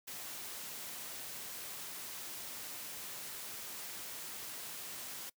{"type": "noise", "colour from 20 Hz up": "white", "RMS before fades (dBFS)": -45, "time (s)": [0.07, 5.3], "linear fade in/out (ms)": 10, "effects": ["noise-tail reverb RT60 0.1 s tail -23 dB re dry", "high-pass 100 Hz 12 dB/octave"]}